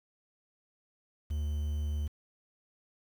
triangle tone, 74.4 Hz, D2, 23 cents sharp, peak -28 dBFS, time 1.3-2.08 s, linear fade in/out 10 ms, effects 9-bit

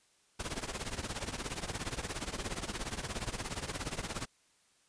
pink noise with tremolo, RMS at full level -35 dBFS, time 0.39-4.26 s, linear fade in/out 10 ms, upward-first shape triangle, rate 17 Hz, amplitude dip 90%, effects white hiss -69 dBFS RMS until 4.88 s + resampled to 22050 Hz

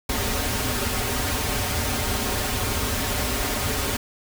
pink noise with comb filter, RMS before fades -25 dBFS, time 0.09-3.97 s, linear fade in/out 5 ms, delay 6 ms, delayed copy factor -0.85, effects none

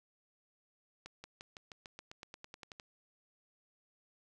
accelerating click train, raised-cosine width 0.2 ms, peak -30 dBFS, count 15, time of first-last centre 1.06-2.798 s, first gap 180 ms, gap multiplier 0.94, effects none

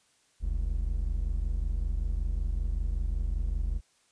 triangle tone pair together, 43.33 / 68.6 Hz, F1 / C#2, -13 / -17 cents, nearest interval minor sixth, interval 796 cents, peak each -26 / -31 dBFS, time 0.4-3.81 s, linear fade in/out 50 ms, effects white hiss -67 dBFS RMS until 4.11 s + resampled to 22050 Hz

